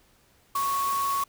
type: tone in noise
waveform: sine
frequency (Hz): 1108.7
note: C#6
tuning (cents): 0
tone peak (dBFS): -24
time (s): 0.55-1.24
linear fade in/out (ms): 5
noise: white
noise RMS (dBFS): -36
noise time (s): 0.55-1.24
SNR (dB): +9
effects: pink hiss -62 dBFS RMS until 1.28 s